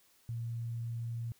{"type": "tone", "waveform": "sine", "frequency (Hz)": 116.54, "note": "A#2", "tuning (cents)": 0, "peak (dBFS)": -35, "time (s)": [0.29, 1.32], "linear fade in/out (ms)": 0, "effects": ["white hiss -67 dBFS RMS until 1.39 s"]}